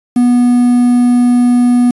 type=tone with quantisation; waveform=triangle; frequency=244.3 Hz; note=B3; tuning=19 cents flat; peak=-4 dBFS; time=0.16-1.91 s; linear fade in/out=5 ms; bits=5; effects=resampled to 24000 Hz